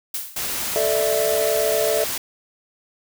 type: noise with exponential decay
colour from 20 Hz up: blue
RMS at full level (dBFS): -24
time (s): 0.14-0.55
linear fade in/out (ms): 5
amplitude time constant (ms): 88
type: noise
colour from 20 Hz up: white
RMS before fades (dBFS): -26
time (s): 0.36-2.18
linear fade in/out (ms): 5
type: chord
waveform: triangle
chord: A suspended fourth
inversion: none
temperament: equal with one note detuned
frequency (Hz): 440 / 591.8 / 659.3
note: A4 / D5 / E5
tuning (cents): 0 / +13 / 0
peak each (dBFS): -21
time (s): 0.76-2.04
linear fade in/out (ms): 0
effects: none